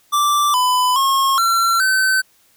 square tone with pitch steps, 1172 / 1002 / 1083 / 1358 / 1532 Hz, D6 / B5 / C#6 / F6 / G6, -4 / +25 / -41 / -49 / -40 cents, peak -14 dBFS, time 0.12-2.22 s, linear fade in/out 20 ms, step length 420 ms, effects white hiss -56 dBFS RMS until 2.56 s

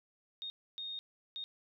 sine tone bursts at uneven times, 3700 Hz, A#7, 14 cents flat, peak -39 dBFS, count 3, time 0.42-0.5 / 0.78-0.99 / 1.36-1.44 s, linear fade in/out 0 ms, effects none

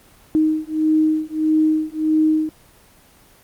sine beating tone pair, 311.1 / 312.7 Hz, D#4 / D#4, 0 / +9 cents, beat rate 1.6 Hz, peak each -18 dBFS, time 0.35-2.49 s, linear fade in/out 0 ms, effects pink hiss -50 dBFS RMS until 3.43 s + Opus 24 kbps

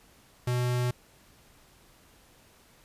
square tone, 123.47 Hz, B2, in tune, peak -26 dBFS, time 0.47-0.91 s, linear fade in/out 5 ms, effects pink hiss -59 dBFS RMS until 2.84 s + resampled to 32000 Hz

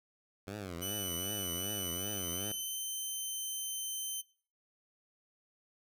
10% pulse tone with vibrato, 94.2 Hz, F#2, 32 cents sharp, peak -32 dBFS, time 0.47-2.52 s, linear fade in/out 5 ms, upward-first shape triangle, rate 2.6 Hz, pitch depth 230 cents each way
10% pulse tone with pitch glide, 2984 to 3086 Hz, F#7 to G7, +14 to -28 cents, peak -29 dBFS, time 0.81-4.22 s, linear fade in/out 20 ms, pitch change +58 cents, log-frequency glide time 1.86-2.81 s
effects noise-tail reverb RT60 0.4 s tail -18 dB re dry

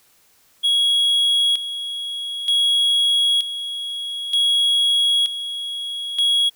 triangle tone with tremolo, 3322 Hz, G#7, in tune, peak -13 dBFS, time 0.63-6.5 s, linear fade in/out 20 ms, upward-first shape square, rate 0.54 Hz, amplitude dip 70%, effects white hiss -57 dBFS RMS until 6.55 s

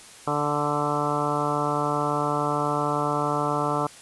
harmonic tone with a mistuned harmonic, 147.1 Hz, D3, 3 cents sharp, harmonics 1 / 2 / 3 / 4 / 5 / 6 / 7 / 8 / 9, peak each -31 / -31 / -31 / -31 / -31 / -31 / -31 / -31 / -31 dBFS, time 0.27-3.87 s, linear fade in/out 5 ms, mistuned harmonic 8, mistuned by -16 cents, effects white hiss -46 dBFS RMS until 4.01 s + resampled to 24000 Hz

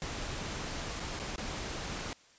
pink noise with dropouts, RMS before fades -38 dBFS, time 0.02-2.13 s, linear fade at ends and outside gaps 0 ms, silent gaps 0.997-1.002 / 1.192-1.198 / 1.36-1.38 s, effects white hiss -61 dBFS RMS until 2.38 s + resampled to 16000 Hz

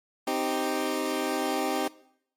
20% pulse chord, C minor, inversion none, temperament equal, 261.6 / 311.1 / 392 Hz, C4 / Eb4 / G4, 0 / 0 / 0 cents, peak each -26 dBFS, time 0.27-1.88 s, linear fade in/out 5 ms, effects noise-tail reverb RT60 0.7 s tail -20 dB re dry + MP3 64 kbps

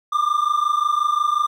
triangle tone pair together, 1183 / 1208.6 Hz, D6 / D6, +12 / +49 cents, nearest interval unison, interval 37 cents, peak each -18 dBFS, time 0.12-1.47 s, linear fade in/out 10 ms, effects none

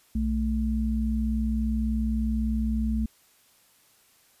sine tone pair together, 61.74 / 220 Hz, B1 / A3, 0 / 0 cents, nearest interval octave + minor seventh, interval 2200 cents, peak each -26 dBFS, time 0.15-3.06 s, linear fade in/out 5 ms, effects white hiss -61 dBFS RMS until 4.4 s + resampled to 32000 Hz

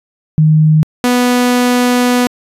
sine / sawtooth tone pair in turn, 155.3 / 246.5 Hz, D#3 / B3, -3 / -3 cents, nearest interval minor sixth, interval 800 cents, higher second, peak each -5 dBFS, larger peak neither, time 0.38-0.83 / 1.04-2.27 s, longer second, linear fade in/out 0 ms, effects resampled to 32000 Hz

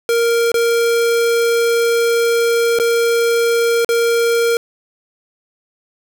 square tone with dropouts, 466.2 Hz, A#4, in tune, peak -13 dBFS, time 0.09-4.57 s, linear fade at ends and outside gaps 1 ms, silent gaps 0.518-0.542 / 2.788-2.798 / 3.847-3.89 s, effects none

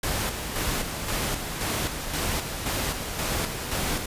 pink noise with tremolo, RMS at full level -27 dBFS, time 0.03-4.06 s, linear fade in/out 5 ms, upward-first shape square, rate 1.9 Hz, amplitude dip 45%, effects resampled to 32000 Hz

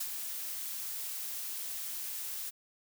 blue noise with ADSR envelope, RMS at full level -34 dBFS, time 0-2.51 s, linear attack 8 ms, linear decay 42 ms, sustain -5 dB, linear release 26 ms, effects none

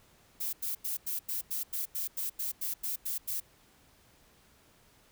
violet noise bursts, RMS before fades -34 dBFS, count 14, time 0.4-3.403 s, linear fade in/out 10 ms, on 130 ms, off 91 ms, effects pink hiss -63 dBFS RMS until 5.11 s

